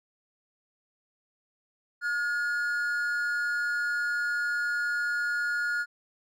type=tone pair together; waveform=triangle; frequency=1431 / 1701.8 Hz; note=F6 / G#6; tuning=+42 / +42 cents; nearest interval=minor third; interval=300 cents; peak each=-25 / -34 dBFS; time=2.01-5.86 s; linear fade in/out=50 ms; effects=none